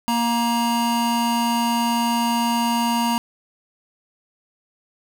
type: tone pair together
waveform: square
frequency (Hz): 234.7 / 944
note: A#3 / A#5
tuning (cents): +12 / +22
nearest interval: 2 octaves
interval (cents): 2410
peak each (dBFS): -22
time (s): 0.08-3.18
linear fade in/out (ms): 0
effects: none